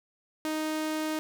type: tone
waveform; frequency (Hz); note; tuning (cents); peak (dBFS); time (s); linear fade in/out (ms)
sawtooth; 311.1; D#4; 0; -25; 0.45-1.19; 0
effects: none